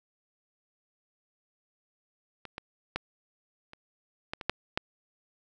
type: clicks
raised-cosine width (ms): 0.3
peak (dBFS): -25 / -21 / -14 / -30 / -17 / -22 / -9 / -11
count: 8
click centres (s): 2.453 / 2.581 / 2.96 / 3.734 / 4.335 / 4.412 / 4.496 / 4.775
effects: none